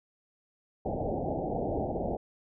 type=low-pass noise; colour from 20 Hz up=white; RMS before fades=-32 dBFS; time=0.85-2.17 s; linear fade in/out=5 ms; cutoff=800 Hz; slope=96 dB/octave; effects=none